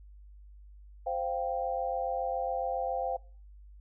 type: chord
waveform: sine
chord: C suspended fourth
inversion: none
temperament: just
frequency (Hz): 523.3 / 697.7 / 784.9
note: C5 / F5 / G5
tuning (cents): 0 / -2 / +2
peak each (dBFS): -34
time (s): 1.06-3.17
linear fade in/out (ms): 10
effects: noise-tail reverb RT60 0.4 s tail -22 dB re dry + added 50 Hz sine -49 dBFS peak until 3.8 s

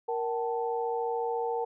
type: tone cluster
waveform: sine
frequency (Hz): 468 / 763 / 877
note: A#4 / G5 / A5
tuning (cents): +7 / -47 / -6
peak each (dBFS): -30 / -35 / -34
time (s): 0.08-1.65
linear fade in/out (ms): 10
effects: none

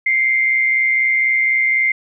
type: tone pair together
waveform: sine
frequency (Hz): 2093 / 2217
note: C7 / C#7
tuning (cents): 0 / 0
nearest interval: minor second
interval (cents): 100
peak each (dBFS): -13 / -24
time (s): 0.06-1.92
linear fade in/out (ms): 5
effects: none

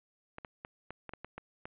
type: clicks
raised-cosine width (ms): 0.5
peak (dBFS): -27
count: 9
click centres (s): 0.384 / 0.448 / 0.649 / 0.906 / 1.093 / 1.136 / 1.246 / 1.38 / 1.655
effects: resampled to 8000 Hz

